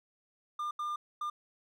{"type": "tone bursts at uneven times", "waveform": "triangle", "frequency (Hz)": 1202, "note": "D6", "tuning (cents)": 40, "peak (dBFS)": -31, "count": 3, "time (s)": [[0.59, 0.71], [0.79, 0.96], [1.21, 1.3]], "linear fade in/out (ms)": 5, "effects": []}